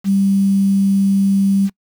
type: tone with quantisation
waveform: sine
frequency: 196.2 Hz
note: G3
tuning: 2 cents sharp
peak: -11 dBFS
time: 0.04-1.7 s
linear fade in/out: 50 ms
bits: 6
effects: noise-tail reverb RT60 0.1 s tail -25 dB re dry